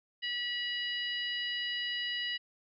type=harmonic tone with a mistuned harmonic; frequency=970 Hz; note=B5; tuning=31 cents flat; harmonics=2 / 3 / 4 / 5; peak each=-37 / -35 / -43 / -44 dBFS; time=0.22-2.38 s; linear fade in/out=20 ms; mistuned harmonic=4; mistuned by=+25 cents; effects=none